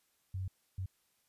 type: tone bursts at uneven times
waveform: sine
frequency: 94 Hz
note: F#2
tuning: 28 cents sharp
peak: -35 dBFS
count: 2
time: 0.34-0.48 / 0.78-0.86 s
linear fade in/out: 5 ms
effects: white hiss -75 dBFS RMS until 1.28 s + resampled to 32000 Hz